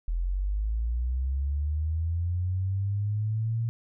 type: linear sweep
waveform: sine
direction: up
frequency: 41 to 116.54 Hz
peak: -25 dBFS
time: 0.08-3.69 s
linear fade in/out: 0 ms
effects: none